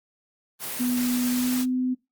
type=high-pass noise; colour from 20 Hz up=white; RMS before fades=-32 dBFS; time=0.59-1.66 s; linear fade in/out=50 ms; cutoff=100 Hz; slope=96 dB/octave
type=tone with pitch glide; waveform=sine; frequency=246.9 to 254.1 Hz; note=B3 to B3; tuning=0 to +49 cents; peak=-22 dBFS; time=0.79-1.95 s; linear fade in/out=20 ms; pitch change=+49 cents; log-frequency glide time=1.28-1.66 s
effects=noise-tail reverb RT60 0.2 s tail -20 dB re dry + Opus 32 kbps